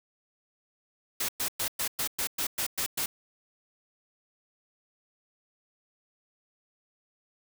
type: noise bursts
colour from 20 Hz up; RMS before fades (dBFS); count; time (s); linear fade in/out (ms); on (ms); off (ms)
white; -30; 10; 1.2-3.06; 5; 87; 110
effects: none